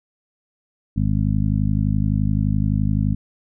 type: harmonic tone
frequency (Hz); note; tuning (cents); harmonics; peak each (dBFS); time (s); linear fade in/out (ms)
51.7; G#1; -7; 1 / 2 / 3 / 4 / 5; -23 / -21 / -23 / -23 / -28; 0.96-3.15; 10
effects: none